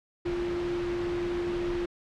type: tone in noise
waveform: sine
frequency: 349.2 Hz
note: F4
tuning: in tune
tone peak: -28 dBFS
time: 0.25-1.86 s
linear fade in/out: 10 ms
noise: pink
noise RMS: -37 dBFS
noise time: 0.25-1.86 s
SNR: +6 dB
effects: low-pass 3000 Hz 12 dB/octave